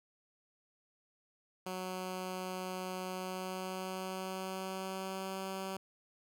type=tone with pitch glide; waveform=10% pulse; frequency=185 to 191.3 Hz; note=F#3 to G3; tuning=0 to -42 cents; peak=-30 dBFS; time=1.66-5.77 s; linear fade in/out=5 ms; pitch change=+58 cents; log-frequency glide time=3.07-5.4 s; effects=none